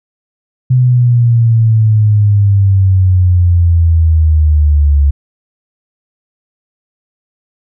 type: exponential sweep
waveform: sine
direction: down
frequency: 127.9 to 70.2 Hz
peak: -5 dBFS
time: 0.7-5.11 s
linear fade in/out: 10 ms
effects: none